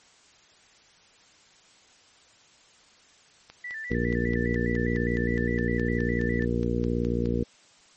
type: click train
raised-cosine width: 0.2 ms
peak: -26 dBFS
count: 19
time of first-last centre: 3.5-7.258 s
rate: 4.79 Hz
type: tone with vibrato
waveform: sine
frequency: 1864.7 Hz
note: A#6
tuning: in tune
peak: -33 dBFS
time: 3.64-6.45 s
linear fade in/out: 5 ms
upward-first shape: square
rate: 4.9 Hz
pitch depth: 90 cents each way
type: harmonic tone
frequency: 59 Hz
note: A#1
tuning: 22 cents sharp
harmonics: 1 / 2 / 3 / 4 / 5 / 6 / 7 / 8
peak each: -31 / -31 / -32 / -29 / -35 / -34 / -35 / -32 dBFS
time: 3.9-7.44 s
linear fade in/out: 10 ms
effects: white hiss -57 dBFS RMS until 7.96 s + MP3 32 kbps